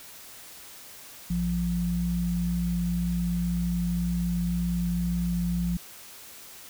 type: tone pair together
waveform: sine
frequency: 58.86 / 174.61 Hz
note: A#1 / F3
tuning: +17 / 0 cents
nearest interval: octave + perfect fifth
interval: 1883 cents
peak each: -31 / -25 dBFS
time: 1.3-5.77 s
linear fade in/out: 5 ms
effects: white hiss -46 dBFS RMS until 6.69 s